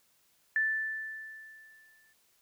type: tone with exponential decay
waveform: sine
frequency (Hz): 1760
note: A6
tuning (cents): 0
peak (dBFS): -24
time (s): 0.56-2.13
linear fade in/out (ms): 1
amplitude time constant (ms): 340
effects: white hiss -69 dBFS RMS until 2.41 s